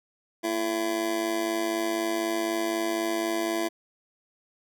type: tone with amplitude modulation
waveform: 25% pulse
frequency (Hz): 336.5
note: E4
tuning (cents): +36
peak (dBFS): -19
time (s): 0.43-3.69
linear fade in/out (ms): 20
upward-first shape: sine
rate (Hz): 104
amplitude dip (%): 65
effects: none